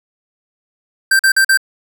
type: tone bursts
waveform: square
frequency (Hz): 1568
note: G6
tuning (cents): 0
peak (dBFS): -9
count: 4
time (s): 1.11-1.574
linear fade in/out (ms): 5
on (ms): 83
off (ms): 44
effects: none